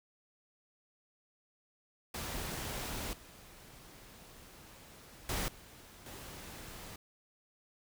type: noise with level steps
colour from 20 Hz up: pink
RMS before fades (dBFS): -40 / -55 / -36 / -55 / -48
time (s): 2.14-6.96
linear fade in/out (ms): 5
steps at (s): 3.13 / 5.29 / 5.48 / 6.06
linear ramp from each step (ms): 2
effects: none